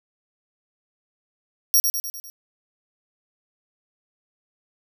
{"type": "tone with echo", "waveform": "10% pulse", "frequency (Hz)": 5650, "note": "F8", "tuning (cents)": 19, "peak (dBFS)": -8, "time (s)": [1.74, 1.8], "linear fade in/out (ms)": 0, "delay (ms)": 100, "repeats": 5, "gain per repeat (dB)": -5, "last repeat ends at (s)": 2.3, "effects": []}